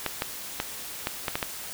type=clicks; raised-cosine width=0.3 ms; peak=-10 dBFS; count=7; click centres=0.063 / 0.221 / 0.601 / 1.071 / 1.282 / 1.355 / 1.428 s; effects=white hiss -38 dBFS RMS until 1.73 s